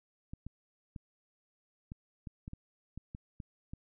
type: clicks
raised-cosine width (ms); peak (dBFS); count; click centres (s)
5; -30; 11; 0.335 / 0.466 / 0.962 / 1.919 / 2.272 / 2.479 / 2.534 / 2.976 / 3.149 / 3.402 / 3.735
effects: none